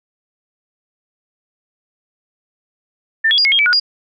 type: tone with pitch steps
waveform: sine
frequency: 1789 / 3349 / 4833 / 2174 / 3243 / 2305 / 1453 / 4845 Hz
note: A6 / G#7 / D8 / C#7 / G#7 / D7 / F#6 / D#8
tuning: +28 / +14 / +49 / -34 / -42 / -33 / -32 / -47 cents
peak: -10 dBFS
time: 3.24-3.8 s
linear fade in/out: 10 ms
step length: 70 ms
effects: none